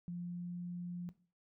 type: tone with pitch glide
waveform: sine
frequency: 174.9 to 175.91 Hz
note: F3 to F3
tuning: +3 to +13 cents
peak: -39 dBFS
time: 0.08-1.09 s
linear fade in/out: 0 ms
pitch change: +10 cents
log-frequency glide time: 0.19-0.57 s
effects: noise-tail reverb RT60 0.4 s tail -17 dB re dry